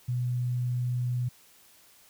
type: tone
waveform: sine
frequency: 123.47 Hz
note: B2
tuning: in tune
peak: -26 dBFS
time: 0.08-1.29 s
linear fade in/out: 10 ms
effects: white hiss -58 dBFS RMS until 2.09 s